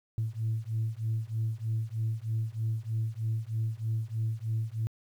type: beating tone pair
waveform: sine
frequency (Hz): 110 / 113.2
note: A2 / A2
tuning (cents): 0 / +50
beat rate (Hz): 3.2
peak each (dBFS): -31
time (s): 0.18-4.87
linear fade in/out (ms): 0
effects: tanh soft clip ceiling -23 dBFS + 10-bit